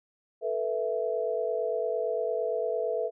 sine chord, A suspended second, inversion none, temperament equal with one note detuned, 440 / 488.8 / 659.3 Hz, A4 / B4 / E5, 0 / -18 / 0 cents, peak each -31 dBFS, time 0.41-3.11 s, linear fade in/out 50 ms, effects none

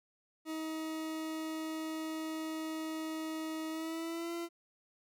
40% pulse tone with pitch glide, 316.9 to 339.6 Hz, D#4 to F4, +32 to -48 cents, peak -36 dBFS, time 0.45-4.49 s, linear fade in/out 50 ms, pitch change +120 cents, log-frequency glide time 3.7-4.33 s, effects none

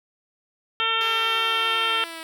harmonic tone, 451.3 Hz, A4, 44 cents sharp, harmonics 1 / 2 / 3 / 4 / 5 / 6 / 7 / 8, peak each -35 / -33 / -25 / -32 / -33 / -28 / -25 / -33 dBFS, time 0.8-2.04 s, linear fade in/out 0 ms
5% pulse linear sweep, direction down, 412.8 to 322.2 Hz, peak -23 dBFS, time 1.01-2.23 s, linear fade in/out 0 ms
effects none

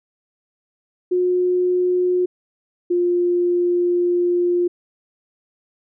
sine tone pair in turn, 361.2 / 352.1 Hz, F#4 / F4, -42 / +14 cents, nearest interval unison, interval 44 cents, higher first, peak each -15 dBFS, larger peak neither, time 1.11-2.26 / 2.9-4.68 s, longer second, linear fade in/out 10 ms, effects none

